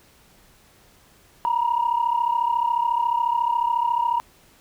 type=tone pair together; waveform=sine; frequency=932.3 / 966.4 Hz; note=A#5 / B5; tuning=0 / -38 cents; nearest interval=minor second; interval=62 cents; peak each=-21 dBFS; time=1.45-4.2 s; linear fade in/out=0 ms; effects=tanh soft clip ceiling -13 dBFS + pink hiss -55 dBFS RMS until 4.6 s